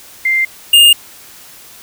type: tone pair in turn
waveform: sine / square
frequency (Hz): 2093 / 2825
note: C7 / F7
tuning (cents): 0 / +19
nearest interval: perfect fourth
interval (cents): 519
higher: second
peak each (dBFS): -10 / -4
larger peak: second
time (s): 0.25-0.45 / 0.73-0.93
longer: neither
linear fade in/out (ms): 5
effects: white hiss -38 dBFS RMS until 1.82 s